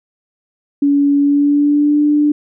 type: tone with pitch glide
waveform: sine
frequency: 284.1 to 295.8 Hz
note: C#4 to D4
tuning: +43 to +13 cents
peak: -9 dBFS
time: 0.82-2.32 s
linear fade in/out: 5 ms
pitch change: +70 cents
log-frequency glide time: 1.19-2.01 s
effects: none